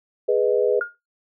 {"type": "chord", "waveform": "sine", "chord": "G# minor", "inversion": "none", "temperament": "equal", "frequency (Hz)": [415.3, 493.9, 622.3], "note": ["G#4", "B4", "D#5"], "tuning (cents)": [0, 0, 0], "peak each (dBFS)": [-20, -19, -25], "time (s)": [0.28, 0.8], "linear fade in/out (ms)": 10}
{"type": "tone with exponential decay", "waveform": "sine", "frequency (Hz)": 1424, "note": "F6", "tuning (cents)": 33, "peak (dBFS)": -18, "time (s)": [0.81, 0.95], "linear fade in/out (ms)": 2, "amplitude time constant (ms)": 30}
{"effects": ["noise-tail reverb RT60 0.2 s tail -17 dB re dry"]}